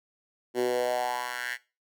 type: tone with high-pass filter sweep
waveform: 10% pulse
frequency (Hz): 123.47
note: B2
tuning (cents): 0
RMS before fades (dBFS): -29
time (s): 0.54-1.58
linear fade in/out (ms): 50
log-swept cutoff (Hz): 320 to 1900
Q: 3.9
effects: noise-tail reverb RT60 0.3 s tail -19 dB re dry

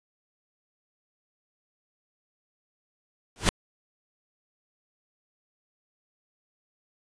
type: noise with exponential growth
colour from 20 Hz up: pink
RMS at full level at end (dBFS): -17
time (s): 3.36-3.49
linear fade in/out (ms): 0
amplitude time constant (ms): 27
effects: resampled to 22050 Hz

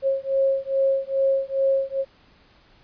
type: beating tone pair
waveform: sine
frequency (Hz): 540 / 542.4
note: C#5 / C#5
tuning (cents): -45 / -38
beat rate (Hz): 2.4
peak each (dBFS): -22 / -22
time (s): 0.02-2.05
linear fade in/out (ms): 50
effects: pink hiss -56 dBFS RMS until 2.83 s + resampled to 11025 Hz

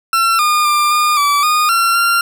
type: tone with pitch steps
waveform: 40% pulse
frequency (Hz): 1351 / 1214 / 1194 / 1212 / 1154 / 1227 / 1365 / 1381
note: E6 / D#6 / D6 / D#6 / D6 / D#6 / F6 / F6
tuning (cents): +42 / -43 / +28 / -46 / -31 / -25 / -40 / -20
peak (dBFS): -10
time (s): 0.13-2.21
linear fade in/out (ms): 2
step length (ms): 260
effects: none

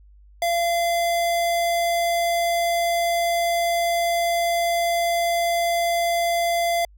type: tone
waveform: square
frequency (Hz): 685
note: F5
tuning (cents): -34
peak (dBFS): -20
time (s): 0.42-6.85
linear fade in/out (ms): 2
effects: added 50 Hz sine -47 dBFS peak until 6.97 s

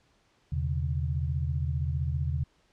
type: tone cluster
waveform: sine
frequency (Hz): 80.8 / 126.9 / 142.2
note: E2 / B2 / C#3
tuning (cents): -34 / +47 / +45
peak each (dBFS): -29 / -33 / -32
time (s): 0.52-2.44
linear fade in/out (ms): 5
effects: pink hiss -67 dBFS RMS until 2.72 s + low-pass 6000 Hz 12 dB/octave

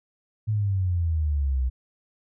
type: exponential sweep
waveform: sine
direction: down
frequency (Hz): 110 to 61.74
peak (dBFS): -21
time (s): 0.47-1.7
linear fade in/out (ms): 20
effects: none

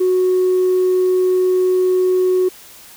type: tone with tanh clipping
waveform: triangle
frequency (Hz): 368.3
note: F#4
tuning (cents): -8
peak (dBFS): -12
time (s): 0-2.49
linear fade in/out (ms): 10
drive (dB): 5
effects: white hiss -41 dBFS RMS until 2.96 s

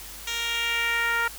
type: tone with band-pass filter sweep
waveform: 10% pulse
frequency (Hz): 466.2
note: A#4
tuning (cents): 0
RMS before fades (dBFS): -26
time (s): 0.27-1.28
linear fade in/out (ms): 5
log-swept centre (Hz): 4400 to 1400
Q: 1.8
effects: added 50 Hz sine -46 dBFS peak until 1.38 s + white hiss -41 dBFS RMS until 1.38 s

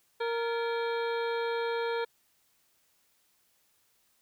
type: harmonic tone with a mistuned harmonic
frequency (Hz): 464.6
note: A#4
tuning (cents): -6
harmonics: 1 / 2 / 3 / 4 / 5 / 7 / 8 / 9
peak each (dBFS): -30 / -36 / -40 / -42 / -44 / -47 / -48 / -49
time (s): 0.2-2.05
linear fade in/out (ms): 10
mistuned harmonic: 4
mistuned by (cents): -140
effects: white hiss -70 dBFS RMS until 4.21 s

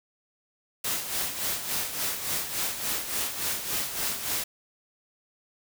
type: noise with tremolo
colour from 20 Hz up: white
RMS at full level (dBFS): -28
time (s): 0.84-4.44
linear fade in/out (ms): 5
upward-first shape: sine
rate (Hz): 3.5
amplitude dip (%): 60
effects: none

